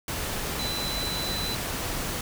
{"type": "tone in noise", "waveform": "sine", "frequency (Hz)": 4000, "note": "B7", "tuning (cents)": 21, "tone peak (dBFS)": -31, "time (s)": [0.59, 1.55], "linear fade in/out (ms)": 2, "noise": "pink", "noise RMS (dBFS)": -31, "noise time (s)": [0.08, 2.21], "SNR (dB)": -3, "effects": []}